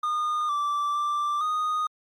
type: tone with pitch steps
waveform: triangle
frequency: 1221 / 1167 / 1177 / 1239 Hz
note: D#6 / D6 / D6 / D#6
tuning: -33 / -11 / +3 / -8 cents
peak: -22 dBFS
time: 0.03-1.87 s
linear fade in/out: 5 ms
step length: 460 ms
effects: Opus 48 kbps